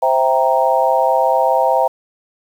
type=chord; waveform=sine; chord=C dominant seventh; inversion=none; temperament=equal; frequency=523.3 / 659.3 / 784 / 932.3 Hz; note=C5 / E5 / G5 / Bb5; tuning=0 / 0 / 0 / 0 cents; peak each=-17 dBFS; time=0.02-1.88 s; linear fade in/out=10 ms; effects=7-bit